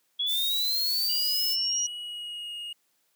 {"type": "linear sweep", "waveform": "sine", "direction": "up", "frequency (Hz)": [3332, 5810], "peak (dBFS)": -25, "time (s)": [0.19, 1.87], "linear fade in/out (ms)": 10}
{"type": "noise", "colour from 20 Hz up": "violet", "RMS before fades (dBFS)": -33, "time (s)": [0.26, 1.57], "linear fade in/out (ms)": 50}
{"type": "tone with pitch glide", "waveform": "triangle", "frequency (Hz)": [2915, 2862], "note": ["F#7", "F7"], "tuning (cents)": [-26, 42], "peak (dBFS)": -33, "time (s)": [1.09, 2.73], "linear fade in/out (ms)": 5, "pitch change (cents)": -32, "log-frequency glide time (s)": [1.99, 2.55]}
{"effects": ["white hiss -71 dBFS RMS until 3.15 s", "high-pass 150 Hz 12 dB/octave"]}